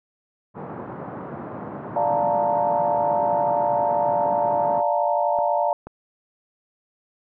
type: band-pass noise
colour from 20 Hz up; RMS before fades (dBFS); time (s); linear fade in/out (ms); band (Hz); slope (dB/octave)
pink; -34; 0.54-4.83; 50; 130 to 1200; 24
type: chord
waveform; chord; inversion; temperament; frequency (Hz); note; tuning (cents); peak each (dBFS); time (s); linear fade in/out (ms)
sine; Bb major seventh; first; equal; 587.3 / 698.5 / 880 / 932.3; D5 / F5 / A5 / Bb5; 0 / 0 / 0 / 0; -23 / -23 / -25 / -26; 1.96-5.73; 2
type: clicks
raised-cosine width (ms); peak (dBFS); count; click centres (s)
1; -22; 2; 5.388 / 5.87
effects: none